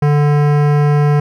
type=tone with hard clipping; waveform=sine; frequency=146.83 Hz; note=D3; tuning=in tune; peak=-11 dBFS; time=0.02-1.2 s; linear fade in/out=5 ms; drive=18 dB; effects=none